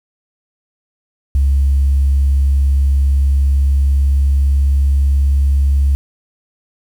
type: tone with pitch glide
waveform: sine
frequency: 68.8 to 69.32 Hz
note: C#2 to C#2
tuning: -12 to +1 cents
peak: -8 dBFS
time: 1.35-5.95 s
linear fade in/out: 0 ms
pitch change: +13 cents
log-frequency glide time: 3-5.35 s
effects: tanh soft clip ceiling -6 dBFS + 7-bit